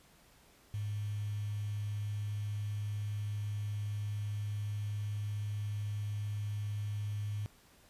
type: tone with quantisation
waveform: sine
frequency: 103.83 Hz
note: G#2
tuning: in tune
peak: -34 dBFS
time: 0.74-7.46 s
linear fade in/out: 0 ms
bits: 9
effects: pink hiss -63 dBFS RMS until 7.89 s + resampled to 32000 Hz